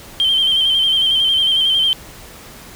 triangle tone with vibrato, 3136 Hz, G7, in tune, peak -9 dBFS, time 0.2-1.93 s, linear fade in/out 0 ms, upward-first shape square, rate 11 Hz, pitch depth 32 cents each way, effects tanh soft clip ceiling -9 dBFS + pink hiss -38 dBFS RMS until 2.75 s

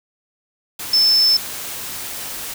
sine tone in noise, 5274 Hz, E8, in tune, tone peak -11 dBFS, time 0.93-1.37 s, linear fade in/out 5 ms, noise white, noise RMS -29 dBFS, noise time 0.79-2.54 s, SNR +15 dB, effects none

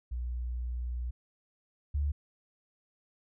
sine tone pair in turn, 60.7 / 72.12 Hz, B1 / D2, -29 / -31 cents, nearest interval minor third, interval 298 cents, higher second, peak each -32 / -27 dBFS, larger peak second, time 0.11-1.11 / 1.94-2.12 s, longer first, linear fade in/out 10 ms, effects none

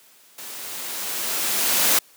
white noise with level ramp, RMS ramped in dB -37 to -17 dBFS, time 0.38-1.99 s, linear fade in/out 5 ms, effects white hiss -53 dBFS RMS until 2.16 s + high-pass 200 Hz 12 dB/octave

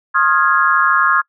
sine chord, F minor seventh, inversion second, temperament equal with one note detuned, 1069.7 / 1244.5 / 1396.9 / 1661.2 Hz, C6 / Eb6 / F6 / Ab6, +38 / 0 / 0 / 0 cents, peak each -16 dBFS, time 0.14-1.22 s, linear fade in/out 20 ms, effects noise-tail reverb RT60 0.1 s tail -26 dB re dry

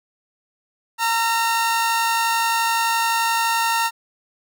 sawtooth tone pair together, 920 / 1354.2 Hz, A#5 / E6, -23 / +46 cents, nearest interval perfect fifth, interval 669 cents, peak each -15 / -21 dBFS, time 0.98-3.91 s, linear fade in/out 50 ms, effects none

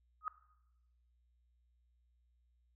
sine tone with exponential growth, 1257 Hz, D#6, 17 cents sharp, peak -31 dBFS, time 0.21-0.28 s, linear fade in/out 1 ms, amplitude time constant 15 ms, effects noise-tail reverb RT60 0.9 s tail -17 dB re dry + added 60 Hz sine -70 dBFS peak until 2.75 s

